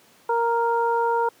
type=harmonic tone; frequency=466.2 Hz; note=A#4; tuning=in tune; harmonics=1 / 2 / 3; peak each=-23 / -21 / -31 dBFS; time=0.29-1.29 s; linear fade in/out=5 ms; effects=pink hiss -55 dBFS RMS until 1.4 s + high-pass 200 Hz 12 dB/octave